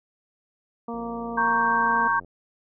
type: harmonic tone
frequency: 233.1 Hz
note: A#3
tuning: in tune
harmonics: 1 / 2 / 3 / 4 / 5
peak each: -32 / -35 / -37 / -38 / -39 dBFS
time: 0.88-2.08 s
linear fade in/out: 5 ms
type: click train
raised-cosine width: 2 ms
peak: -34 dBFS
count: 116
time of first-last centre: 0.94-2.247 s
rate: 88 Hz
type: chord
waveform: sine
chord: G diminished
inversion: first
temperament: equal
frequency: 932.3 / 1108.7 / 1568 Hz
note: Bb5 / Db6 / G6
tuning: 0 / 0 / 0 cents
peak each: -24 dBFS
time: 1.37-2.2 s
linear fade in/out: 10 ms
effects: none